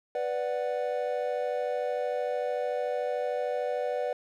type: chord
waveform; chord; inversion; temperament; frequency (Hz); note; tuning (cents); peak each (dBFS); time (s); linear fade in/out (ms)
triangle; B minor; none; equal; 493.9 / 587.3 / 740; B4 / D5 / F#5; 0 / 0 / 0; -29 / -30 / -33; 0.15-4.13; 2
effects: none